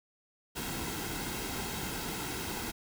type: noise with comb filter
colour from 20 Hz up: pink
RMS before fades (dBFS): -37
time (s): 0.55-2.72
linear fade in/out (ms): 20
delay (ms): 1.7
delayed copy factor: -0.55
effects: none